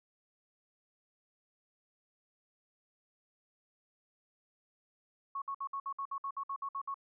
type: tone bursts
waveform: sine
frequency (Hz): 1103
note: C#6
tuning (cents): -9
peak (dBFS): -35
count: 13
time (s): 5.35-6.943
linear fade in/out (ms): 5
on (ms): 69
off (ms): 58
effects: none